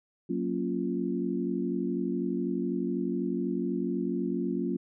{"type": "chord", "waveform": "sine", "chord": "Gb major seventh", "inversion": "none", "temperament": "equal", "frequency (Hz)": [185, 233.1, 277.2, 349.2], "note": ["Gb3", "Bb3", "Db4", "F4"], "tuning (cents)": [0, 0, 0, 0], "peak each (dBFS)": -33, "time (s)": [0.29, 4.77], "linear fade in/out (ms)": 10, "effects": []}